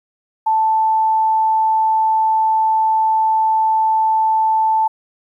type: tone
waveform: sine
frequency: 880 Hz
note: A5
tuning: in tune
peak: -12 dBFS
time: 0.46-4.88 s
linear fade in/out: 10 ms
effects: 9-bit